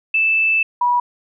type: tone pair in turn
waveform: sine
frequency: 2637 / 972.5 Hz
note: E7 / B5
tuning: 0 / -27 cents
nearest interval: octave + perfect fourth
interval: 1727 cents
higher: first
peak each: -13 dBFS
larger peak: neither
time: 0.14-0.63 / 0.81-1 s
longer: first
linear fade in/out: 5 ms
effects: none